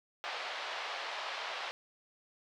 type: band-pass noise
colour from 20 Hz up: pink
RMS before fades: -40 dBFS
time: 0.24-1.71 s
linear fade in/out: 0 ms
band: 620 to 4300 Hz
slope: 24 dB/octave
effects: none